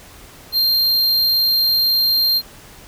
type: tone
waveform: square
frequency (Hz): 4186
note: C8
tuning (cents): 0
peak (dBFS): -14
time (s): 0.52-2.42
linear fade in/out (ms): 50
effects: pink hiss -42 dBFS RMS until 2.87 s